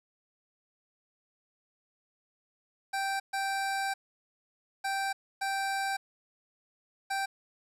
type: tone bursts at uneven times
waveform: 25% pulse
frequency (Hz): 782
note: G5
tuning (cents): -4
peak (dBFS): -26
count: 5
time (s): 2.93-3.2 / 3.33-3.94 / 4.84-5.13 / 5.41-5.97 / 7.1-7.26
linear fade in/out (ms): 10
effects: low-pass 12000 Hz 12 dB/octave + 10-bit